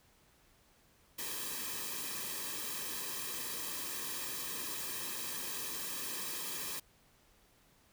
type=noise with comb filter; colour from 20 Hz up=white; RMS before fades=-40 dBFS; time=1.18-6.8 s; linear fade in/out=10 ms; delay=1.4 ms; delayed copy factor=-0.75; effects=pink hiss -67 dBFS RMS until 7.92 s